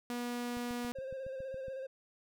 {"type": "tone", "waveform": "sawtooth", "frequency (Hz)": 242, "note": "B3", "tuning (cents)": -35, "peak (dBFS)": -32, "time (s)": [0.1, 0.92], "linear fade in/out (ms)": 0}
{"type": "click train", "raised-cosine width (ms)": 5, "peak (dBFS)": -38, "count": 9, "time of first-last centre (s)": [0.57, 1.683], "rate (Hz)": 7.19}
{"type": "tone with vibrato", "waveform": "triangle", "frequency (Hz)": 530, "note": "C5", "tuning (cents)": 22, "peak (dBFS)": -37, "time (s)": [0.95, 1.87], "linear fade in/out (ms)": 10, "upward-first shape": "square", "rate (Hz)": 16, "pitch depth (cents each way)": 28}
{"effects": []}